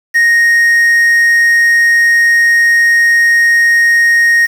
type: tone with quantisation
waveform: triangle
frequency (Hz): 1864.7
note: A#6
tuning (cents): 0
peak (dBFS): -4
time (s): 0.14-4.47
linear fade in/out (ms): 20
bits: 5
effects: none